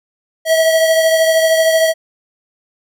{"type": "beating tone pair", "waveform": "square", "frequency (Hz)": [645, 658], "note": ["E5", "E5"], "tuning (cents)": [-38, -3], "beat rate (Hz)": 13, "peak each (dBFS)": [-11, -20], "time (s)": [0.45, 1.94], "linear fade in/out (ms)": 50, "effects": []}